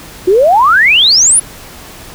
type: exponential sweep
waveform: sine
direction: up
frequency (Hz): 349.2 to 10548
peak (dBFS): -4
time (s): 0.27-1.4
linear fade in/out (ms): 10
effects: pink hiss -32 dBFS RMS until 2.14 s